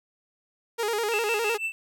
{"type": "tone with vibrato", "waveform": "sawtooth", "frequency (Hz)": 440.1, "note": "A4", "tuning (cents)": 0, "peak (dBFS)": -21, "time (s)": [0.78, 1.58], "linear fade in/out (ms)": 20, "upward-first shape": "square", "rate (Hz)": 9.8, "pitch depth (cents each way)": 96}
{"type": "tone with tremolo", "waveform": "triangle", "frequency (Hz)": 2662, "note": "E7", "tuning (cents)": 16, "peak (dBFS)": -23, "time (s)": [1.12, 1.72], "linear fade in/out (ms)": 0, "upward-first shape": "triangle", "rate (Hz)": 6.1, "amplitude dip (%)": 100}
{"effects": []}